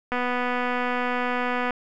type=click train; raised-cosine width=0.5 ms; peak=-12 dBFS; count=393; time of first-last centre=0.12-1.707 s; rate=247 Hz; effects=none